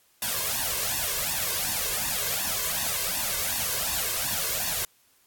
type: noise with flanger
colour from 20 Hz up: white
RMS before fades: -28 dBFS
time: 0.22-4.85 s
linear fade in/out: 2 ms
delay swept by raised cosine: 1.1 to 1.93 ms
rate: 2.7 Hz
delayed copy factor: +0.9
effects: white hiss -63 dBFS RMS until 5.26 s + AAC 64 kbps